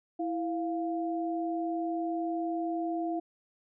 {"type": "tone pair together", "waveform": "sine", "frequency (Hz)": [329.9, 699], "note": ["E4", "F5"], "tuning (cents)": [1, 1], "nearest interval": "octave + minor second", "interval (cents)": 1300, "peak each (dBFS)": [-31, -34], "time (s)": [0.19, 3.2], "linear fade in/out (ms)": 10, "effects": []}